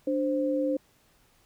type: tone pair together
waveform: sine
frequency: 293.7 / 523.3 Hz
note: D4 / C5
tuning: 0 / 0 cents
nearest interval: minor seventh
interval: 1000 cents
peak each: -27 dBFS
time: 0.07-0.77 s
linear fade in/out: 5 ms
effects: pink hiss -64 dBFS RMS until 1.45 s